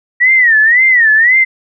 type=tone with vibrato; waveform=sine; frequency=1900 Hz; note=A#6; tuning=33 cents sharp; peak=-5 dBFS; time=0.2-1.45 s; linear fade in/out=20 ms; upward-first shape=sine; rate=1.9 Hz; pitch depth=170 cents each way; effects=none